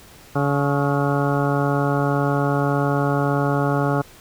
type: harmonic tone with a mistuned harmonic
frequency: 141.8 Hz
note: C#3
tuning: 40 cents sharp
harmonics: 1 / 2 / 3 / 4 / 5 / 6 / 8 / 9 / 10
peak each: -21 / -24 / -26 / -27 / -28 / -29 / -30 / -31 / -31 dBFS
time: 0.35-4.02 s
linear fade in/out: 10 ms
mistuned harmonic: 8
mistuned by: -48 cents
effects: pink hiss -46 dBFS RMS until 4.2 s